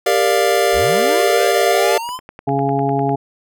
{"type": "chord", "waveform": "square", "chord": "G minor seventh", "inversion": "none", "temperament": "equal with one note detuned", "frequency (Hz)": [397, 466.2, 587.3, 698.5], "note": ["G4", "Bb4", "D5", "F5"], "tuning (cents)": [22, 0, 0, 0], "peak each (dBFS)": -19, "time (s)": [0.06, 1.98], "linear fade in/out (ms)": 5}
{"type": "linear sweep", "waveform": "square", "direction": "up", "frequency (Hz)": [30.36, 1046.5], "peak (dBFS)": -24, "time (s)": [0.72, 2.2], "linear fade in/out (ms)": 50}
{"type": "click train", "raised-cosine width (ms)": 0.5, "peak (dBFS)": -19, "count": 11, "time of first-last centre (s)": [2.09, 3.093], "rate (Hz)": 9.97}
{"type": "harmonic tone", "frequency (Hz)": 138.4, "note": "C#3", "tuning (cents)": -2, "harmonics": [1, 2, 3, 5, 6], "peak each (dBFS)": [-21, -21, -21, -21, -21], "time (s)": [2.47, 3.16], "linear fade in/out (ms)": 10}
{"effects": []}